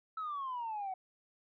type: exponential sweep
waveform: sine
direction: down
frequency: 1318.5 to 740 Hz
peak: -35 dBFS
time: 0.17-0.94 s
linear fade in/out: 5 ms
effects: tanh soft clip ceiling -33 dBFS